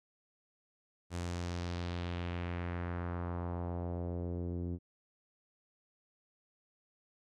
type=tone with low-pass filter sweep; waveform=sawtooth; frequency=87.31 Hz; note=F2; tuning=in tune; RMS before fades=-38 dBFS; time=1.1-4.79 s; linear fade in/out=50 ms; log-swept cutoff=8600 to 300 Hz; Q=1.6; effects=none